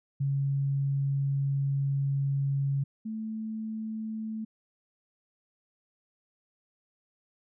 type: tone pair in turn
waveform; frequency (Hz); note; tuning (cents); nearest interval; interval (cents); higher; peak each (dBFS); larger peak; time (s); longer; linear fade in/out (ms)
sine; 138.59 / 219.5; C#3 / A3; 0 / -4; minor sixth; 796; second; -25 / -32; first; 0.2-2.84 / 3.05-4.45; first; 10
effects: none